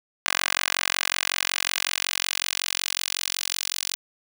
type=tone with high-pass filter sweep; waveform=10% pulse; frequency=45.4 Hz; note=F#1; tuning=32 cents flat; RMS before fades=-27 dBFS; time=0.26-3.95 s; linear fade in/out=0 ms; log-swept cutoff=1600 to 4300 Hz; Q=0.98; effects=none